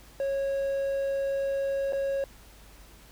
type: tone with dropouts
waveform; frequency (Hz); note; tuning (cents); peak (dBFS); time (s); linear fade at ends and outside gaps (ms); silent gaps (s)
triangle; 549; C#5; -17; -24; 0.2-2.24; 1; 1.924-1.932
effects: added 50 Hz sine -52 dBFS peak until 3.11 s + pink hiss -54 dBFS RMS until 3.11 s